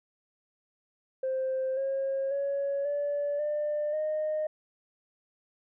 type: tone with pitch steps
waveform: sine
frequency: 524 / 541.2 / 559 / 577.4 / 596.4 / 616 Hz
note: C5 / C#5 / C#5 / D5 / D5 / D#5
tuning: +2 / -42 / +14 / -30 / +27 / -17 cents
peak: -26 dBFS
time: 1.23-4.47 s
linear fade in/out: 5 ms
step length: 540 ms
effects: tanh soft clip ceiling -24 dBFS